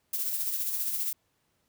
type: noise with tremolo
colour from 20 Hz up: violet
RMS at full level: -29 dBFS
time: 0.13-1.13 s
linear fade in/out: 5 ms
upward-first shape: sine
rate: 15 Hz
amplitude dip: 45%
effects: pink hiss -73 dBFS RMS until 1.68 s + high-pass 60 Hz 12 dB/octave